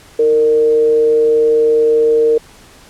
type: tone with frequency modulation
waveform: sine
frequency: 460 Hz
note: A#4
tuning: 23 cents flat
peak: -8 dBFS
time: 0.19-2.38 s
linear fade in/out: 5 ms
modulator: 145 Hz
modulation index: 0.23
effects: pink hiss -42 dBFS RMS until 2.89 s + low-pass 11000 Hz 12 dB/octave